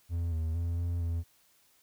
triangle tone with pitch steps, 84.9 / 80.5 / 85 / 86.2 / 84.1 Hz, F2 / E2 / F2 / F2 / E2, -48 / -41 / -46 / -22 / +35 cents, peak -27 dBFS, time 0.09-1.24 s, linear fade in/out 50 ms, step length 230 ms, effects white hiss -66 dBFS RMS until 1.82 s

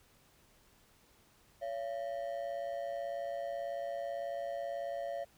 triangle ring-modulated tone, 622.3 Hz, D#5, in tune, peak -31 dBFS, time 1.61-5.25 s, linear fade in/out 20 ms, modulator 59.1 Hz, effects pink hiss -66 dBFS RMS until 5.37 s

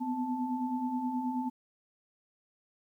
sine tone cluster, 244.1 / 253.5 / 878 Hz, B3 / B3 / A5, -20 / +45 / -4 cents, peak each -39 / -32 / -36 dBFS, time 0-1.5 s, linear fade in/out 20 ms, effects 11-bit

